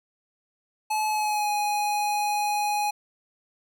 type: tone with pitch glide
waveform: square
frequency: 859 to 831.2 Hz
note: A5 to G#5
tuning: -42 to +1 cents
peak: -24 dBFS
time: 0.9-2.91 s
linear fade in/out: 10 ms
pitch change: -57 cents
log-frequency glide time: 1.07-1.52 s
effects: none